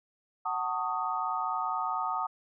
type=chord; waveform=sine; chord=D# half-diminished seventh; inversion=first; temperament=just; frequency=746.7 / 896 / 1120.1 / 1244.5 Hz; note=F#5 / A5 / C#6 / D#6; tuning=+16 / +31 / +18 / 0 cents; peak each=-35 / -34 / -38 / -32 dBFS; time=0.45-2.27 s; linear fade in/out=10 ms; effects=none